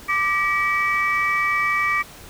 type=tone cluster; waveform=sine; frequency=1180 / 1923 / 2295 Hz; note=D6 / B6 / D7; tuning=+8 / -47 / -40 cents; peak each=-21 / -23 / -21 dBFS; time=0.08-2.03 s; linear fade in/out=20 ms; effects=tanh soft clip ceiling -11 dBFS + pink hiss -42 dBFS RMS until 2.29 s